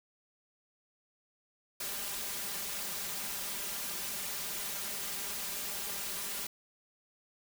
white noise with comb filter, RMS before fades -38 dBFS, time 1.8-6.47 s, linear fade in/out 5 ms, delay 5 ms, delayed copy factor +0.8, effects none

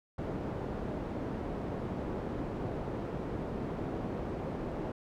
white low-pass noise, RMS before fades -37 dBFS, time 0.18-4.92 s, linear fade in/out 5 ms, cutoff 440 Hz, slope 12 dB/octave, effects none

